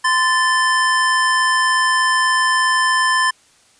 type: tone pair together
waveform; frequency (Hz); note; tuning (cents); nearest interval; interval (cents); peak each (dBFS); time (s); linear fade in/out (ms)
square; 1032 / 1758.9; C6 / A6; -24 / -1; major sixth; 923; -17; 0.04-3.31; 10
effects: white hiss -53 dBFS RMS until 3.79 s + resampled to 22050 Hz